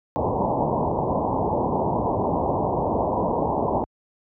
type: low-pass noise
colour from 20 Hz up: white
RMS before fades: -23 dBFS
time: 0.16-3.84 s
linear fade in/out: 0 ms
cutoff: 1000 Hz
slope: 96 dB/octave
effects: high-pass 60 Hz 12 dB/octave